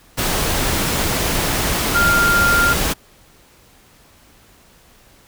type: tone in noise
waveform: sine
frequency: 1396.9 Hz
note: F6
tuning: in tune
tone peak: -13 dBFS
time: 1.94-2.74 s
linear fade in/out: 20 ms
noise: pink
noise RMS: -19 dBFS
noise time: 0.17-2.94 s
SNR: +3 dB
effects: pink hiss -50 dBFS RMS until 5.27 s